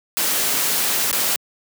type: noise with dropouts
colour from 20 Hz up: white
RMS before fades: -20 dBFS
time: 0.17-1.36 s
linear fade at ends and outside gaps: 0 ms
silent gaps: 1.114-1.128 s
effects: high-pass 150 Hz 12 dB/octave